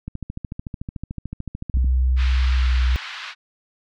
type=click train; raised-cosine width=5 ms; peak=-17 dBFS; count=25; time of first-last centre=0.08-1.845 s; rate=13.6 Hz
type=tone with pitch glide; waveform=sine; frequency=63.7 to 62.68 Hz; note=C2 to B1; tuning=-46 to +26 cents; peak=-15 dBFS; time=1.74-2.96 s; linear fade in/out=0 ms; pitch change=-28 cents; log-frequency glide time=2.53-2.69 s
type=band-pass noise; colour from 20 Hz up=pink; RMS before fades=-34 dBFS; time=2.16-3.35 s; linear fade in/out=50 ms; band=1200 to 4200 Hz; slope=24 dB/octave
effects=none